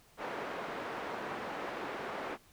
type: band-pass noise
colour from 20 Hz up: pink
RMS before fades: -40 dBFS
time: 0.17-2.38 s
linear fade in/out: 50 ms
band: 360 to 1700 Hz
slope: 12 dB/octave
effects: pink hiss -63 dBFS RMS until 2.52 s